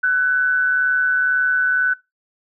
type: tone with amplitude modulation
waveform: sine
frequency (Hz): 1500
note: F#6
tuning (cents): +23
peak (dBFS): -12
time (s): 0.03-1.94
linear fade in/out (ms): 10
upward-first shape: sine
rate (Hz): 142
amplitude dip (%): 45
effects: noise-tail reverb RT60 0.2 s tail -21 dB re dry